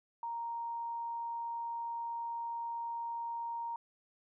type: tone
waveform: sine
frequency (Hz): 932.3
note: A#5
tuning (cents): 0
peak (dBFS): -36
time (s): 0.23-3.76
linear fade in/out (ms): 2
effects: none